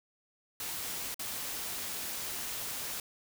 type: noise with dropouts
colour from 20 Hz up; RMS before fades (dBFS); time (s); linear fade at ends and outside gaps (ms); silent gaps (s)
white; -38; 0.6-3; 2; 1.144-1.193
effects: none